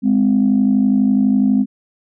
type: tone pair together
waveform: sine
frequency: 206.6 / 258.7 Hz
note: G#3 / C4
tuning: -9 / -19 cents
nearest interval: major third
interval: 390 cents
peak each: -13 / -13 dBFS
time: 0.02-1.66 s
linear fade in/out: 50 ms
effects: tanh soft clip ceiling -5 dBFS